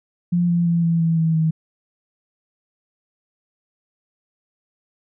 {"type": "tone with pitch steps", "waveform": "sine", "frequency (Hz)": [174.61, 172.01, 169.44, 166.92, 164.43, 161.98, 159.56], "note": ["F3", "F3", "E3", "E3", "E3", "E3", "D#3"], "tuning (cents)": [0, -26, 48, 22, -4, -30, 44], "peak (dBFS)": -15, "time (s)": [0.32, 1.51], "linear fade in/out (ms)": 10, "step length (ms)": 170, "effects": []}